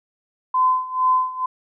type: tone with tremolo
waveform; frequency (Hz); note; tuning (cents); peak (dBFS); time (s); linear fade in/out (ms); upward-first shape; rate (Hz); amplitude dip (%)
sine; 1023; C6; -39; -13; 0.54-1.46; 5; sine; 2.2; 85
effects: none